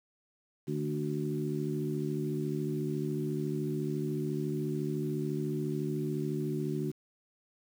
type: harmonic tone with a mistuned harmonic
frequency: 74 Hz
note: D2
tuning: 14 cents sharp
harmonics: 2 / 3 / 4 / 5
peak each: -34 / -38 / -37 / -36 dBFS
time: 0.67-6.92 s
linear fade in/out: 20 ms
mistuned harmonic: 2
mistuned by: +25 cents
effects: 9-bit